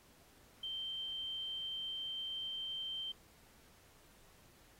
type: tone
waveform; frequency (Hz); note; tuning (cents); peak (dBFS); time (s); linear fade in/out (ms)
sine; 3127; G7; -5; -39; 0.63-3.12; 5
effects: pink hiss -65 dBFS RMS until 4.79 s + AAC 48 kbps